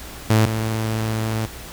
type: tone pair in turn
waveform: sawtooth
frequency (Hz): 109.6 / 110.68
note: A2 / A2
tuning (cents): -6 / +11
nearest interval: unison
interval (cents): 17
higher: second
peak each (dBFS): -9 / -17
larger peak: first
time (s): 0.3-0.46 / 0.46-1.46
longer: second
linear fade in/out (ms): 5
effects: added 60 Hz sine -40 dBFS peak until 1.72 s + pink hiss -37 dBFS RMS until 1.72 s